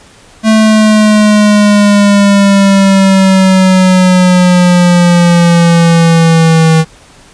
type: exponential sweep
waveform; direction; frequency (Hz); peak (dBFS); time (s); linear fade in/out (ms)
square; down; 220 to 160; -4; 0.43-6.85; 50
effects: pink hiss -39 dBFS RMS until 7.33 s + resampled to 22050 Hz